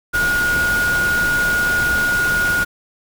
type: tone in noise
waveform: sine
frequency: 1440 Hz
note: F#6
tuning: 47 cents flat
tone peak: -15 dBFS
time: 0.13-2.65 s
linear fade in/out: 20 ms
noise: pink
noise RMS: -25 dBFS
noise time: 0.13-2.65 s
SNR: +7 dB
effects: none